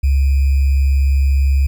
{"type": "tone with sample-and-hold", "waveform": "sine", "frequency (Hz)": 68.5, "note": "C#2", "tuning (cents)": -20, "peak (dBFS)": -10, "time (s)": [0.03, 1.67], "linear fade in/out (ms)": 10, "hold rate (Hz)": 2450, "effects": []}